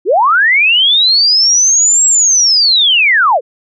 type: linear two-way sweep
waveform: sine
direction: up then down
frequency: 310 to 7670 to 432.5 Hz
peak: -6 dBFS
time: 0.05-3.41 s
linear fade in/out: 50 ms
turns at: 2.06 s
effects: none